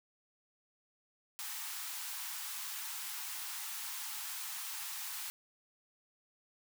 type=high-pass noise; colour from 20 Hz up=white; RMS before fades=-42 dBFS; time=1.39-5.3 s; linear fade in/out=0 ms; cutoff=780 Hz; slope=96 dB/octave; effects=none